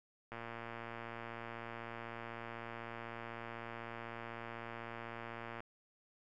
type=click train; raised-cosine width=0.5 ms; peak=-30 dBFS; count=614; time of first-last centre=0.32-5.604 s; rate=116 Hz; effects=none